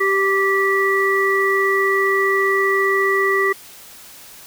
harmonic tone, 390.5 Hz, G4, 7 cents flat, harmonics 1 / 3 / 5, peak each -18 / -21 / -18 dBFS, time 0-3.53 s, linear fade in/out 10 ms, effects white hiss -41 dBFS RMS until 4.46 s

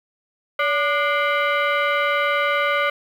sine tone with frequency modulation, 313.4 Hz, D#4, 13 cents sharp, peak -17 dBFS, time 0.59-2.9 s, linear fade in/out 5 ms, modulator 885 Hz, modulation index 2.4, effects 8-bit

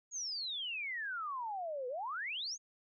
sine exponential two-way sweep, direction down then up, 6790 to 483.9 to 6790 Hz, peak -37 dBFS, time 0.11-2.58 s, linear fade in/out 50 ms, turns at 1.88 s, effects none

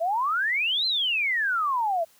sine exponential two-way sweep, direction up then down, 636 to 4186 to 636 Hz, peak -22 dBFS, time 0-2.05 s, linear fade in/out 20 ms, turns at 0.86 s, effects white hiss -59 dBFS RMS until 2.19 s

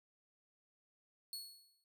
sawtooth tone with exponential decay, 4367 Hz, C#8, 27 cents flat, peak -38 dBFS, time 1.33-1.84 s, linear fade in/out 1 ms, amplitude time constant 110 ms, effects none

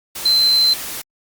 sine tone in noise, 4086 Hz, C8, 42 cents flat, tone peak -11 dBFS, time 0.25-0.74 s, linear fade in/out 10 ms, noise white, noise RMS -28 dBFS, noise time 0.15-1.02 s, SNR +14 dB, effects Opus 48 kbps

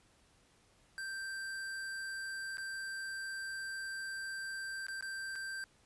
square tone with dropouts, 1569 Hz, G6, 1 cent sharp, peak -40 dBFS, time 0.98-5.64 s, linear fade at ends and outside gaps 0 ms, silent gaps 2.571-2.582 / 4.867-4.884 / 5.009-5.025 / 5.355-5.359 s, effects pink hiss -68 dBFS RMS until 5.85 s + resampled to 24000 Hz

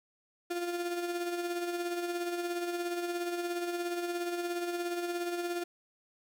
35% pulse tone with tremolo, 348.7 Hz, F4, 3 cents flat, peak -29 dBFS, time 0.5-5.64 s, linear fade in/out 10 ms, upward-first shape sine, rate 17 Hz, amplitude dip 45%, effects none

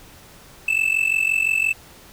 triangle tone with amplitude modulation, 2637 Hz, E7, in tune, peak -12 dBFS, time 0.68-1.73 s, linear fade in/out 5 ms, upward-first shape sine, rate 45.8 Hz, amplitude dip 85%, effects pink hiss -46 dBFS RMS until 2.12 s

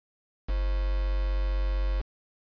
sine tone with quantisation, 47.81 Hz, G1, 43 cents flat, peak -24 dBFS, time 0.48-2.02 s, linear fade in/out 20 ms, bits 6, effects resampled to 11025 Hz

